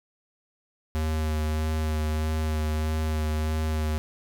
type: tone with vibrato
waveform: square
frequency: 77.78 Hz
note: D#2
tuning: in tune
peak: -25 dBFS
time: 0.95-3.98 s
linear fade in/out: 0 ms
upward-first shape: sine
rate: 1.6 Hz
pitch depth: 16 cents each way
effects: none